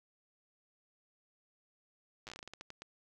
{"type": "slowing click train", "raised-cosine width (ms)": 0.2, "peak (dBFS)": -29, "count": 14, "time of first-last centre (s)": [2.27, 2.82], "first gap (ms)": 8, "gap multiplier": 1.25, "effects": []}